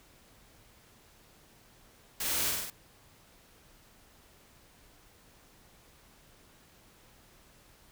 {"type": "noise with echo", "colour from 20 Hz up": "white", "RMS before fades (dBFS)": -34, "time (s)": [2.2, 2.51], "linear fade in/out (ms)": 5, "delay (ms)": 48, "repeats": 4, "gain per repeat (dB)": -2, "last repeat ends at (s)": 2.702, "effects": ["pink hiss -60 dBFS RMS until 7.91 s"]}